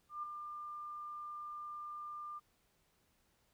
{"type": "tone with ADSR envelope", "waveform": "sine", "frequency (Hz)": 1197, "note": "D6", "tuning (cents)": 33, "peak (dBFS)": -37, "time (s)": [0.09, 2.4], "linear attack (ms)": 140, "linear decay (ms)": 8, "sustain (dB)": -6, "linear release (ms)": 25, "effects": ["pink hiss -75 dBFS RMS until 3.53 s"]}